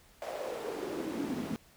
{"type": "noise with high-pass filter sweep", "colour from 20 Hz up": "brown", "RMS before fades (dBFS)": -37, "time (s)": [0.22, 1.56], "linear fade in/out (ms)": 0, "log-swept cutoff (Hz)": [630, 210], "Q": 4.4, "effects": ["pink hiss -61 dBFS RMS until 1.76 s"]}